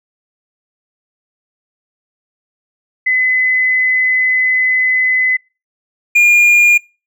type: tone pair in turn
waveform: sine / triangle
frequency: 2022 / 2419 Hz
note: B6 / D#7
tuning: +40 / -49 cents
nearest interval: minor third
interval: 311 cents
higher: second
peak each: -10 / -4 dBFS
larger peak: second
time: 3.06-5.37 / 6.15-6.78 s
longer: first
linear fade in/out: 10 ms
effects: noise-tail reverb RT60 0.3 s tail -25 dB re dry